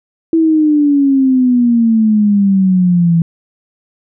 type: exponential sweep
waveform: sine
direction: down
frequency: 329.6 to 164.8 Hz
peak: -7 dBFS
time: 0.33-3.22 s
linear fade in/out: 2 ms
effects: none